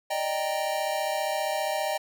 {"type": "chord", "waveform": "square", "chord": "Eb major seventh", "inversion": "third", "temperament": "equal", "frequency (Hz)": [587.3, 622.3, 784, 932.3], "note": ["D5", "Eb5", "G5", "Bb5"], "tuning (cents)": [0, 0, 0, 0], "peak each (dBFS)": [-35, -31, -31, -37], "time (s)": [0.1, 1.98], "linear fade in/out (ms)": 10, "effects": []}